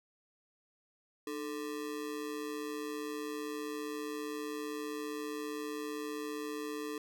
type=ring-modulated tone; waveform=square; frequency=370 Hz; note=F#4; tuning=in tune; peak=-35 dBFS; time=1.27-6.98 s; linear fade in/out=2 ms; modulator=67.6 Hz; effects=12-bit